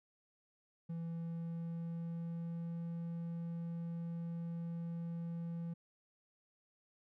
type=tone with pitch glide; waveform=triangle; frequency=166.7 to 168.44 Hz; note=E3 to E3; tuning=+20 to +38 cents; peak=-37 dBFS; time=0.89-5.74 s; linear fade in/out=10 ms; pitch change=+18 cents; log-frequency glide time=1.07-2.83 s; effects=none